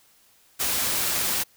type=noise; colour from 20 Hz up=white; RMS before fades=-25 dBFS; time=0.59-1.44 s; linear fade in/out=20 ms; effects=white hiss -59 dBFS RMS until 1.56 s